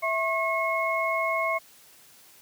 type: tone cluster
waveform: sine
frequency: 657 / 1084 / 2172 Hz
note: E5 / C#6 / C#7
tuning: -6 / -39 / -36 cents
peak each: -28 dBFS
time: 0.02-1.59 s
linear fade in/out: 20 ms
effects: white hiss -54 dBFS RMS until 2.41 s + high-pass 60 Hz 12 dB/octave